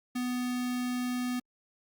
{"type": "tone with notch filter", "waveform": "square", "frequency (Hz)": 248.3, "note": "B3", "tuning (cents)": 9, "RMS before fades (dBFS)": -32, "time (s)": [0.15, 1.4], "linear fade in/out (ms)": 10, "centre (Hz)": 650, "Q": 1.9, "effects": ["Opus 48 kbps"]}